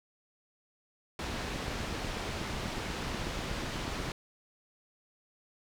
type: low-pass noise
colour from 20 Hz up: pink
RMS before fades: -37 dBFS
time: 1.19-4.12 s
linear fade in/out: 2 ms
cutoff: 5100 Hz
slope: 12 dB/octave
type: click train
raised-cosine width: 3 ms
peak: -25 dBFS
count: 21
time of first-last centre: 1.56-4.002 s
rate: 8.19 Hz
effects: none